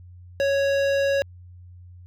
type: tone with hard clipping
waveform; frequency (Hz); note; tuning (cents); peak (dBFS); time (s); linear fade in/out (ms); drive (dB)
sine; 554.4; C#5; 0; -21; 0.4-1.22; 0; 15
effects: added 89 Hz sine -42 dBFS peak until 2.06 s